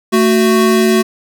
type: tone pair together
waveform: square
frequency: 222.4 / 370 Hz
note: A3 / F#4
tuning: +19 / 0 cents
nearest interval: major sixth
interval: 881 cents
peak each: -12 dBFS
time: 0.12-1.03 s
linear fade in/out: 20 ms
effects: none